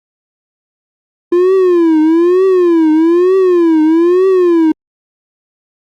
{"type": "tone with vibrato", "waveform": "triangle", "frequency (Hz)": 344, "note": "F4", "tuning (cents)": -26, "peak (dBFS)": -4, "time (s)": [1.32, 4.72], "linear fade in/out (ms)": 5, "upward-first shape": "triangle", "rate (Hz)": 1.1, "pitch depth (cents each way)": 200, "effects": ["Opus 32 kbps"]}